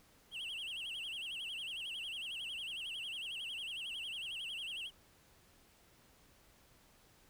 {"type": "tone with vibrato", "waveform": "triangle", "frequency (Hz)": 2960, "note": "F#7", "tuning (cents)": 0, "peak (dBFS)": -39, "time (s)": [0.31, 4.91], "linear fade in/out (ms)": 50, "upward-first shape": "sine", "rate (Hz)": 11, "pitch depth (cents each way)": 190, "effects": ["pink hiss -66 dBFS RMS until 7.29 s"]}